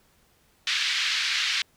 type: band-pass noise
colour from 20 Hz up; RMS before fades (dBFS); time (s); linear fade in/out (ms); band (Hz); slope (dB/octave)
white; -26; 0.67-1.62; 2; 1600 to 4500; 24
effects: pink hiss -63 dBFS RMS until 1.76 s